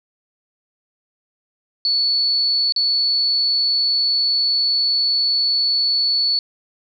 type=tone with dropouts; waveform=sine; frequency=4435 Hz; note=C#8; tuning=in tune; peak=-15 dBFS; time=1.85-6.39 s; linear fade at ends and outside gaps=1 ms; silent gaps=2.723-2.762 s; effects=none